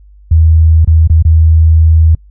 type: tone with dropouts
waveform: sine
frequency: 80.3 Hz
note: E2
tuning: 45 cents flat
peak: -3 dBFS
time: 0.31-2.15 s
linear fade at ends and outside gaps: 5 ms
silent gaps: 0.848-0.874 / 1.075-1.098 / 1.225-1.25 s
effects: noise-tail reverb RT60 0.1 s tail -23 dB re dry + added 50 Hz sine -36 dBFS peak until 2.3 s